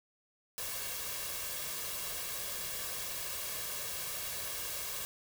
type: noise with comb filter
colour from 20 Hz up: white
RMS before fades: -39 dBFS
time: 0.58-5.05 s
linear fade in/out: 0 ms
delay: 1.8 ms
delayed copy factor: +0.6
effects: none